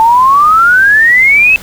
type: exponential sweep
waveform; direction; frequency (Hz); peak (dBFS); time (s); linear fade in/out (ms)
sine; up; 880 to 2637; -3; 0-1.56; 0
effects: pink hiss -30 dBFS RMS until 1.62 s